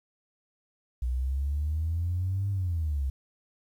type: exponential two-way sweep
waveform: sine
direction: up then down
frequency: 60.4 to 100.8 to 65.2 Hz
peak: -25 dBFS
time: 1.02-3.1 s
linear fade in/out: 5 ms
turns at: 2.5 s
effects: tanh soft clip ceiling -21 dBFS + 10-bit